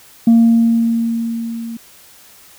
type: tone with level ramp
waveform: sine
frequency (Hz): 230.2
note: A#3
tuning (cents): -22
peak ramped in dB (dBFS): -3 to -24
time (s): 0.27-1.77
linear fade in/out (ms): 5
effects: tanh soft clip ceiling -4 dBFS + white hiss -44 dBFS RMS until 2.58 s